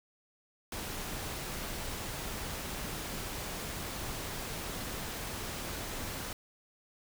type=noise; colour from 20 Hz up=pink; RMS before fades=-39 dBFS; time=0.72-6.33 s; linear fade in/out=2 ms; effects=none